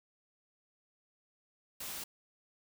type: noise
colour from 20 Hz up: white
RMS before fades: -42 dBFS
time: 1.8-2.04 s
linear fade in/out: 5 ms
effects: none